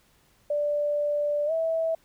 sine tone with pitch glide, 587.3 to 651.7 Hz, D5 to E5, 0 to -20 cents, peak -23 dBFS, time 0.5-1.95 s, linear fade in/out 5 ms, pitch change +180 cents, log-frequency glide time 1.46-1.52 s, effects pink hiss -63 dBFS RMS until 2.04 s

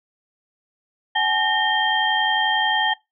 sine tone cluster, 764 / 855 / 1831 / 3173 Hz, G5 / A5 / A#6 / G7, -45 / -50 / -32 / +20 cents, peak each -26 / -22 / -22 / -22 dBFS, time 1.15-2.94 s, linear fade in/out 10 ms, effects noise-tail reverb RT60 0.2 s tail -22 dB re dry

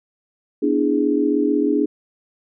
sine chord, E dominant seventh, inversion second, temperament equal, 246.9 / 293.7 / 329.6 / 415.3 Hz, B3 / D4 / E4 / G#4, 0 / 0 / 0 / 0 cents, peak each -24 / -18 / -24 / -21 dBFS, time 0.62-1.86 s, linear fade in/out 10 ms, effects none

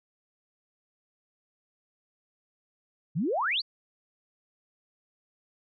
sine exponential sweep, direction up, 134.6 to 4831 Hz, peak -25 dBFS, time 3.15-3.62 s, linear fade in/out 20 ms, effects none

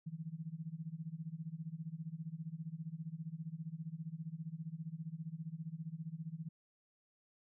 sine tone with tremolo, 161.3 Hz, E3, 37 cents flat, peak -38 dBFS, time 0.06-6.49 s, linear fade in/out 10 ms, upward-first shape sine, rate 15 Hz, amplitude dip 90%, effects none

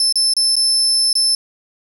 35% pulse tone with dropouts, 5274 Hz, E8, in tune, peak -10 dBFS, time 0-1.35 s, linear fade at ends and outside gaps 2 ms, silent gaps 0.125-0.156 / 0.337-0.366 / 0.556-0.565 / 1.13-1.153 s, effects none

